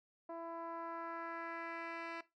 10% pulse tone with low-pass filter sweep, 333.4 Hz, E4, 20 cents sharp, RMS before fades -45 dBFS, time 0.29-2.21 s, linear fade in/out 5 ms, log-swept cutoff 760 to 3100 Hz, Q 1.7, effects noise-tail reverb RT60 0.2 s tail -17 dB re dry

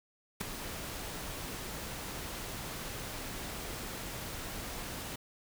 pink noise with ADSR envelope, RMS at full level -32 dBFS, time 0.4-5.16 s, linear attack 14 ms, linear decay 3 ms, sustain -9 dB, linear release 7 ms, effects none

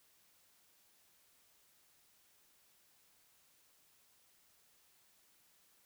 silence, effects white hiss -70 dBFS RMS until 5.85 s

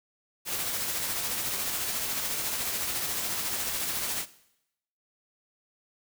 white noise with tremolo, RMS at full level -30 dBFS, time 0.45-4.26 s, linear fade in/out 50 ms, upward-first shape sine, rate 14 Hz, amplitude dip 30%, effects noise-tail reverb RT60 0.8 s tail -17 dB re dry

